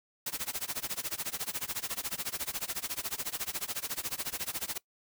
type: noise with tremolo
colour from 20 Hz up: white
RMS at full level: -33 dBFS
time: 0.26-4.78 s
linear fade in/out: 5 ms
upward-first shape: sine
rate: 14 Hz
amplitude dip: 95%
effects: noise-tail reverb RT60 0.1 s tail -22 dB re dry